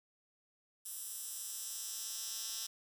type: tone with high-pass filter sweep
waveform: 10% pulse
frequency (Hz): 223.1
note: A3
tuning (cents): +24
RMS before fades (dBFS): -43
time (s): 0.85-2.67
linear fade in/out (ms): 10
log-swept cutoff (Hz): 9600 to 5200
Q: 1.5
effects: none